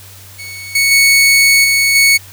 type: tone with level steps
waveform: sawtooth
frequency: 2217 Hz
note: C#7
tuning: in tune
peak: -23 / -6 / -3 / -6 / -3 dBFS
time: 0.38-2.18 s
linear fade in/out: 20 ms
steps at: 0.75 / 0.91 / 1.64 / 1.95 s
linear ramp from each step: 5 ms
effects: added 96 Hz sine -38 dBFS peak until 2.32 s + white hiss -38 dBFS RMS until 2.32 s